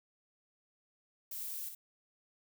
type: noise with echo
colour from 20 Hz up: violet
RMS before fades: -42 dBFS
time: 1.31-1.69 s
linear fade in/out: 5 ms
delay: 60 ms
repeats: 1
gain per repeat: -6 dB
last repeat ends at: 1.75 s
effects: none